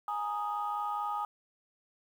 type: chord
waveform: sine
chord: Ab suspended second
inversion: none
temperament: equal with one note detuned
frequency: 830.6 / 935 / 1244.5 Hz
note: Ab5 / Bb5 / Eb6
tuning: 0 / +5 / 0 cents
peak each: -34 / -39 / -34 dBFS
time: 0.08-1.25 s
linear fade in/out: 2 ms
effects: tanh soft clip ceiling -24 dBFS + 10-bit